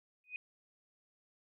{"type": "tone with exponential growth", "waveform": "sine", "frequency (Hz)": 2493, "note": "D#7", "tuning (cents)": 3, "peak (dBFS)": -35, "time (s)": [0.24, 0.36], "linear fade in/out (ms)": 1, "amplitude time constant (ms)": 25, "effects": []}